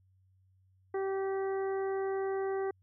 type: harmonic tone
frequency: 387.3 Hz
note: G4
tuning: 21 cents flat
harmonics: 1 / 2 / 3 / 4 / 5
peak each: -31 / -40 / -46 / -49 / -49 dBFS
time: 0.94-2.71 s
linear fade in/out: 5 ms
effects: added 94 Hz sine -64 dBFS peak until 2.82 s